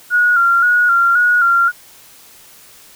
sine tone with vibrato, 1417 Hz, F6, 25 cents sharp, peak -9 dBFS, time 0.1-1.72 s, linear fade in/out 50 ms, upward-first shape square, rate 1.9 Hz, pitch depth 43 cents each way, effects white hiss -43 dBFS RMS until 2.95 s

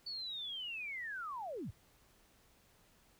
sine linear sweep, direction down, 4514 to 65.41 Hz, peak -40 dBFS, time 0.06-1.71 s, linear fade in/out 10 ms, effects pink hiss -68 dBFS RMS until 3.19 s

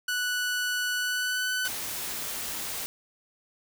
sawtooth tone with pitch glide, 1480 to 1501.5 Hz, F#6 to F#6, 0 to +25 cents, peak -23 dBFS, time 0.08-1.68 s, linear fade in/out 5 ms, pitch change +25 cents, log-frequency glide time 0.96-1.48 s
white noise, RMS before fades -34 dBFS, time 1.65-2.86 s, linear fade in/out 0 ms
effects none

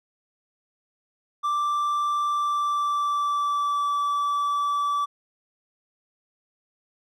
triangle tone with pitch glide, 1174.7 to 1155.9 Hz, D6 to D6, 0 to -28 cents, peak -20 dBFS, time 1.43-5.06 s, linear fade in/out 20 ms, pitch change -28 cents, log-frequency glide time 2.28-3.93 s, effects none

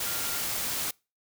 sine tone in noise, 1396.9 Hz, F6, in tune, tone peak -42 dBFS, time 0.06-0.41 s, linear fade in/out 5 ms, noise white, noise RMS -31 dBFS, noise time 0-0.91 s, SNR -14 dB, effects noise-tail reverb RT60 0.3 s tail -26 dB re dry

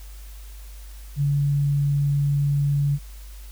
sine tone, 142.6 Hz, C#3, 49 cents sharp, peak -18 dBFS, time 1.16-2.99 s, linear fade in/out 50 ms, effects added 50 Hz sine -37 dBFS peak until 3.51 s + white hiss -50 dBFS RMS until 3.51 s

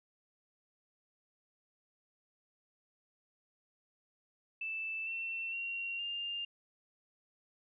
sine tone with pitch steps, 2643 / 2695 / 2749 / 2803 Hz, E7 / E7 / F7 / F7, +4 / +38 / -28 / +6 cents, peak -36 dBFS, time 4.61-6.45 s, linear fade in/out 5 ms, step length 460 ms, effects none

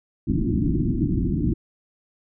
white low-pass noise, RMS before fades -22 dBFS, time 0.27-1.54 s, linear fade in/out 10 ms, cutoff 340 Hz, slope 96 dB/octave, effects none

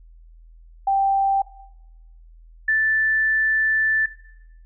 sine tone pair in turn, 784 / 1760 Hz, G5 / A6, 0 / 0 cents, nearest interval octave + major second, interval 1400 cents, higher second, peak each -16 dBFS, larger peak neither, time 0.87-1.42 / 2.68-4.06 s, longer second, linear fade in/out 5 ms, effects noise-tail reverb RT60 0.9 s tail -18 dB re dry + added 41 Hz sine -44 dBFS peak until 4.65 s

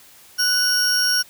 40% pulse tone pair together, 1480 / 5567 Hz, F#6 / F8, 0 / -6 cents, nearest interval octave + major seventh, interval 2294 cents, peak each -21 / -17 dBFS, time 0.38-1.23 s, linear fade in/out 20 ms, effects white hiss -48 dBFS RMS until 1.29 s

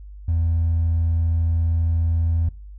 triangle tone with hard clipping, 82.7 Hz, E2, 6 cents sharp, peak -17 dBFS, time 0.28-2.49 s, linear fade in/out 5 ms, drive 2 dB, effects noise-tail reverb RT60 0.4 s tail -22 dB re dry + added 50 Hz sine -36 dBFS peak until 2.78 s

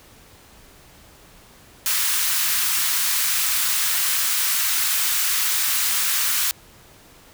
white high-pass noise, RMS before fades -21 dBFS, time 1.86-6.51 s, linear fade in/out 0 ms, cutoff 1100 Hz, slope 24 dB/octave, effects pink hiss -49 dBFS RMS until 7.33 s

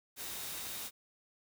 sine tone in noise, 3729 Hz, A#7, in tune, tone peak -53 dBFS, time 0.16-0.91 s, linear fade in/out 50 ms, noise white, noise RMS -42 dBFS, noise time 0.16-0.91 s, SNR -14 dB, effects none

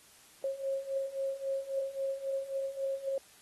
sine beating tone pair, 540 / 543.7 Hz, C#5 / C#5, -45 / -34 cents, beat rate 3.7 Hz, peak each -37 / -34 dBFS, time 0.44-3.18 s, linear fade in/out 2 ms, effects white hiss -59 dBFS RMS until 3.41 s + AAC 32 kbps

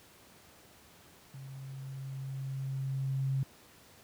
sine tone with level ramp, 134.5 Hz, C3, 48 cents sharp, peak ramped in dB -43 to -27 dBFS, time 1.34-3.43 s, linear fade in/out 2 ms, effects pink hiss -58 dBFS RMS until 4.03 s + high-pass 80 Hz 12 dB/octave

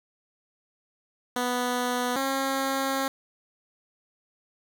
10% pulse tone pair in turn, 246.9 / 269.9 Hz, B3 / C#4, 0 / -46 cents, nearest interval major second, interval 154 cents, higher second, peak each -17 dBFS, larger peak neither, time 1.36-2.16 / 2.16-3.08 s, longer second, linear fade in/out 2 ms, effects none

